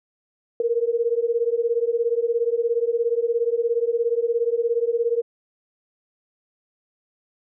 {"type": "beating tone pair", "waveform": "sine", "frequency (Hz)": [460, 477], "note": ["A#4", "A#4"], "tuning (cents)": [-23, 40], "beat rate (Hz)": 17, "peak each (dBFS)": -22, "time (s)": [0.6, 5.22], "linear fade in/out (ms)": 2, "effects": []}